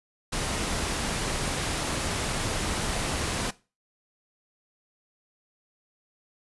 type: noise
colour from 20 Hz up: pink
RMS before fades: -29 dBFS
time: 0.32-3.51 s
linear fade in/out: 10 ms
effects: noise-tail reverb RT60 0.3 s tail -19 dB re dry + resampled to 24000 Hz